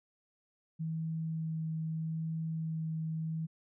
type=tone with vibrato; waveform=sine; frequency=160.5 Hz; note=E3; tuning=46 cents flat; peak=-33 dBFS; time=0.79-3.47 s; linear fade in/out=20 ms; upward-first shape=sine; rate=0.79 Hz; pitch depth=9 cents each way; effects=none